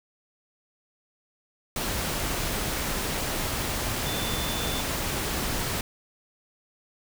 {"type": "tone in noise", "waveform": "sine", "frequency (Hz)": 3520, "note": "A7", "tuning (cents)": 0, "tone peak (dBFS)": -35, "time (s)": [4.06, 4.81], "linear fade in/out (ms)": 2, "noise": "pink", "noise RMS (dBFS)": -29, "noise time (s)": [1.76, 5.81], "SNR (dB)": -9, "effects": []}